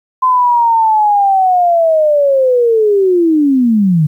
sine linear sweep, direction down, 1032 to 144.8 Hz, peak -7 dBFS, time 0.22-4.07 s, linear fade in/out 10 ms, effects 8-bit

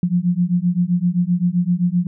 sine beating tone pair, 172.9 / 180.6 Hz, F3 / F#3, -17 / -42 cents, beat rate 7.7 Hz, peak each -18 dBFS, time 0.03-2.07 s, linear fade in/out 2 ms, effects none

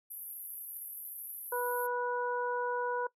pink band-pass noise, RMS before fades -44 dBFS, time 0.1-1.87 s, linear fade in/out 10 ms, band 11000 to 13000 Hz, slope 96 dB/octave
harmonic tone, 489.4 Hz, B4, 16 cents flat, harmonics 1 / 2 / 3, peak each -34 / -35 / -39 dBFS, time 1.52-3.07 s, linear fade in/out 5 ms
effects noise-tail reverb RT60 0.1 s tail -20 dB re dry

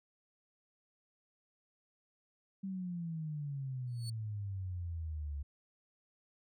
sine exponential sweep, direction down, 196 to 69.8 Hz, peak -37 dBFS, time 2.63-5.43 s, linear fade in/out 10 ms
30% pulse tone with exponential growth, 4430 Hz, C#8, 2 cents flat, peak -39 dBFS, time 3.87-4.1 s, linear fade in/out 5 ms, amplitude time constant 49 ms
effects none

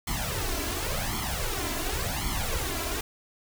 pink noise with flanger, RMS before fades -30 dBFS, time 0.07-3.01 s, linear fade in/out 5 ms, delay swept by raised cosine 0.92 to 3.02 ms, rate 0.91 Hz, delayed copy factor +0.8, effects none

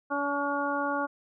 harmonic tone with a mistuned harmonic, 285.1 Hz, C#4, 49 cents sharp, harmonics 1 / 2 / 3 / 4 / 5, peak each -33 / -33 / -33 / -33 / -33 dBFS, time 0.1-1.07 s, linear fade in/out 20 ms, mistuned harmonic 4, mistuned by -19 cents, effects none

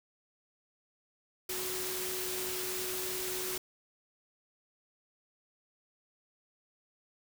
sine tone in noise, 370 Hz, F#4, in tune, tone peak -40 dBFS, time 1.49-3.58 s, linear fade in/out 5 ms, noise white, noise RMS -37 dBFS, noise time 1.49-3.58 s, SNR -6 dB, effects none

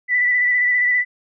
sine tone with vibrato, 1975.5 Hz, B6, in tune, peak -14 dBFS, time 0.08-1.05 s, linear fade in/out 50 ms, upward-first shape square, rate 15 Hz, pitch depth 20 cents each way, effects none

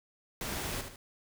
pink noise with echo, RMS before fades -37 dBFS, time 0.41-0.81 s, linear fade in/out 2 ms, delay 75 ms, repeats 2, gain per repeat -7 dB, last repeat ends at 0.96 s, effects none

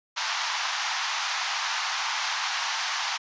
pink band-pass noise, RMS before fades -29 dBFS, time 0.16-3.18 s, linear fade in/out 20 ms, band 800 to 6400 Hz, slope 48 dB/octave, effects resampled to 16000 Hz

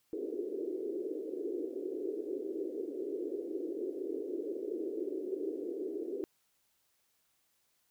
pink band-pass noise, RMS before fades -38 dBFS, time 0.13-6.24 s, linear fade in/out 0 ms, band 330 to 430 Hz, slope 48 dB/octave, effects white hiss -75 dBFS RMS until 7.9 s

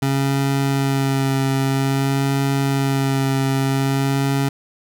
25% pulse tone with vibrato, 136.4 Hz, C#3, 28 cents flat, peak -13 dBFS, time 0.02-4.49 s, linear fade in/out 5 ms, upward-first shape sine, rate 0.51 Hz, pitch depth 17 cents each way, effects none

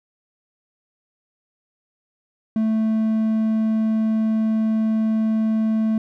triangle tone, 220 Hz, A3, in tune, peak -15 dBFS, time 2.56-5.98 s, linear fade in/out 2 ms, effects none

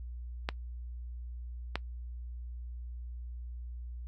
clicks, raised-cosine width 0.3 ms, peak -15 dBFS, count 2, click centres 0.489 / 1.756 s, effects noise-tail reverb RT60 0.1 s tail -21 dB re dry + added 60 Hz sine -39 dBFS peak until 4.07 s

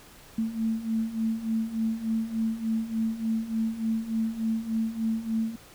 sine beating tone pair, 221.3 / 224.7 Hz, A3 / A3, +10 / +37 cents, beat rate 3.4 Hz, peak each -31 / -27 dBFS, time 0.38-5.56 s, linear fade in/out 5 ms, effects pink hiss -51 dBFS RMS until 5.74 s

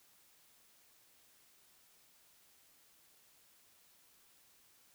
silence, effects white hiss -67 dBFS RMS until 4.94 s

